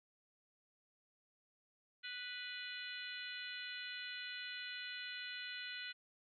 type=harmonic tone with a mistuned harmonic; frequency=493.9 Hz; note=B4; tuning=in tune; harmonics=3 / 4 / 5 / 6 / 7 / 8; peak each=-49 / -51 / -52 / -51 / -53 / -51 dBFS; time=2.03-5.93 s; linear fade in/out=20 ms; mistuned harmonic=8; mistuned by=+52 cents; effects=none